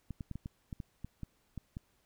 clicks, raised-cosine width 5 ms, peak -28 dBFS, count 11, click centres 0.107 / 0.208 / 0.313 / 0.356 / 0.459 / 0.728 / 0.802 / 1.046 / 1.233 / 1.577 / 1.769 s, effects pink hiss -73 dBFS RMS until 2.05 s

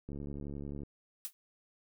click train, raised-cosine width 3 ms, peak -30 dBFS, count 54, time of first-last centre 0.09-0.833 s, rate 71.3 Hz
blue noise with exponential decay, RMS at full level -35 dBFS, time 1.25-1.33 s, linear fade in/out 0 ms, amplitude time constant 17 ms
effects none

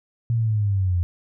sine linear sweep, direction down, 118.3 to 85.6 Hz, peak -18 dBFS, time 0.3-1.03 s, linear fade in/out 0 ms, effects none

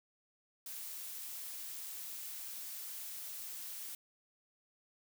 blue noise, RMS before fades -45 dBFS, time 0.66-3.95 s, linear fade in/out 2 ms, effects none

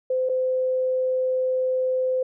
sine tone with dropouts, 514 Hz, C5, 31 cents flat, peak -20 dBFS, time 0.1-2.23 s, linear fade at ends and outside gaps 5 ms, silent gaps 0.29-0.295 s, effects none

